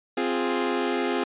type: chord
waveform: sawtooth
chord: F minor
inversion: second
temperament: equal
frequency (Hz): 261.6 / 349.2 / 415.3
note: C4 / F4 / Ab4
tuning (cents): 0 / 0 / 0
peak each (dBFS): -24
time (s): 0.17-1.24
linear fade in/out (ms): 5
effects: resampled to 8000 Hz